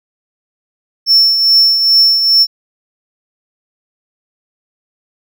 triangle tone with tremolo, 5400 Hz, E8, 41 cents sharp, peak -3 dBFS, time 1.06-2.47 s, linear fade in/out 50 ms, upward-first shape triangle, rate 2.4 Hz, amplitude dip 55%, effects none

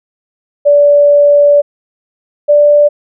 sine tone pair in turn, 579 / 586.7 Hz, D5 / D5, -25 / -2 cents, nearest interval unison, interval 23 cents, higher second, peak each -3 dBFS, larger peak neither, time 0.65-1.62 / 2.48-2.89 s, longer first, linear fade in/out 20 ms, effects none

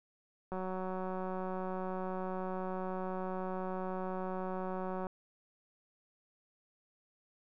click train, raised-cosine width 1 ms, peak -26 dBFS, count 847, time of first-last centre 0.52-5.068 s, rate 186 Hz, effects none

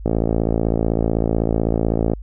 click train, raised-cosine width 2 ms, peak -5 dBFS, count 117, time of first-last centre 0.06-2.135 s, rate 55.9 Hz, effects added 50 Hz sine -30 dBFS peak until 2.22 s

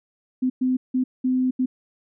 sine tone bursts at uneven times, 255.9 Hz, C4, 38 cents flat, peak -18 dBFS, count 5, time 0.42-0.5 / 0.61-0.77 / 0.94-1.04 / 1.24-1.51 / 1.59-1.66 s, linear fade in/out 10 ms, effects none

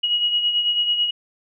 sine beating tone pair, 2900 / 2909.1 Hz, F#7 / F#7, -35 / -30 cents, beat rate 9.1 Hz, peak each -18 / -27 dBFS, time 0.03-1.11 s, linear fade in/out 10 ms, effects none

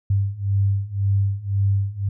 sine beating tone pair, 98 / 99.9 Hz, G2 / G2, 0 / +33 cents, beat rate 1.9 Hz, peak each -22 / -20 dBFS, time 0.1-2.09 s, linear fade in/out 5 ms, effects none

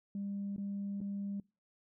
sine tone with dropouts, 200 Hz, G3, 35 cents sharp, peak -35 dBFS, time 0.15-1.4 s, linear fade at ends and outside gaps 2 ms, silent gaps 0.563-0.58 / 1.005-1.013 s, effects noise-tail reverb RT60 0.3 s tail -25 dB re dry + tanh soft clip ceiling -32 dBFS

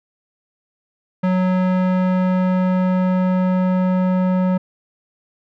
square tone with low-pass filter sweep, 184.4 Hz, F#3, 6 cents flat, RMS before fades -17 dBFS, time 1.23-4.58 s, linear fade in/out 10 ms, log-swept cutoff 1700 to 1100 Hz, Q 0.76, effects none

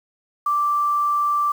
sine tone with quantisation, 1172 Hz, D6, 4 cents flat, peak -17 dBFS, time 0.46-1.52 s, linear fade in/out 5 ms, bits 7, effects none

